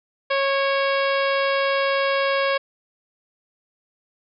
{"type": "harmonic tone with a mistuned harmonic", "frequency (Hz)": 549, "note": "C#5", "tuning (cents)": -17, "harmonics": [1, 2, 3, 4, 5, 6, 7, 8, 9], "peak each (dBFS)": [-21, -25, -27, -29, -32, -33, -38, -39, -38], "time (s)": [0.3, 2.58], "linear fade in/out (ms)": 10, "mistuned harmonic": 4, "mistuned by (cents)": 33, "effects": []}